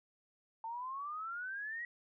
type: exponential sweep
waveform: sine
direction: up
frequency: 890 to 1936 Hz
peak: -39 dBFS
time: 0.64-1.85 s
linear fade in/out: 2 ms
effects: none